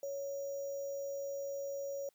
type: tone with sample-and-hold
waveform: sine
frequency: 556 Hz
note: C#5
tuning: 5 cents sharp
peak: -37 dBFS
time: 0.03-2.09 s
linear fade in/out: 2 ms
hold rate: 6300 Hz
effects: white hiss -75 dBFS RMS until 2.14 s + high-pass 100 Hz 12 dB/octave